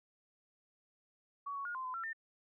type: tone with pitch steps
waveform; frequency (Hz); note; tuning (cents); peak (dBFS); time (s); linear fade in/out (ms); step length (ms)
sine; 1127 / 1114 / 1430 / 1040 / 1019 / 1353 / 1804; C#6 / C#6 / F6 / C6 / C6 / E6 / A6; +28 / +8 / +41 / -11 / -46 / +45 / +43; -38; 1.46-2.132; 10; 96
effects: none